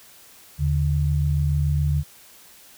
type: tone pair together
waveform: sine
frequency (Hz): 77.7 / 144.74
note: D#2 / D3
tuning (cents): -2 / -25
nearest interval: major seventh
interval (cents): 1077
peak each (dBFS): -21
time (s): 0.58-2.04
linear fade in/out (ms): 50
effects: white hiss -49 dBFS RMS until 2.77 s